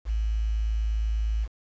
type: tone with quantisation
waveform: sine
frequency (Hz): 54.2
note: A1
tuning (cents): -25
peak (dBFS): -23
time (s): 0.05-1.48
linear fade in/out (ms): 50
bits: 8
effects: resampled to 16000 Hz